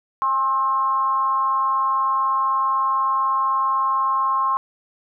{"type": "tone with frequency modulation", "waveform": "sine", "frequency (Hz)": 1066, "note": "C6", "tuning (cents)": 32, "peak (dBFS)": -17, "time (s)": [0.22, 4.57], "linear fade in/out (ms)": 0, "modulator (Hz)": 245, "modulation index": 0.46, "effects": []}